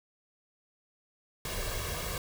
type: noise with comb filter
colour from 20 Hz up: pink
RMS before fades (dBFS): -35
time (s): 1.45-2.18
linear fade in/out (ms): 2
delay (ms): 1.8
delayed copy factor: +0.65
effects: none